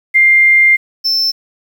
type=tone pair in turn; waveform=sine / triangle; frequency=2100 / 5321 Hz; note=C7 / E8; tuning=+6 / +15 cents; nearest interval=octave + major third; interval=1609 cents; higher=second; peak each=-5 / -10 dBFS; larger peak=first; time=0.14-0.77 / 1.04-1.32 s; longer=first; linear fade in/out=20 ms; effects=7-bit